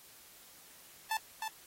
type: tone with echo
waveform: sawtooth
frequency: 880 Hz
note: A5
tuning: in tune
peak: -27 dBFS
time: 1.11-1.17 s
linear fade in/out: 2 ms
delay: 310 ms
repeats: 1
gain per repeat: -5 dB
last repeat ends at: 1.48 s
effects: white hiss -57 dBFS RMS until 1.66 s + AAC 48 kbps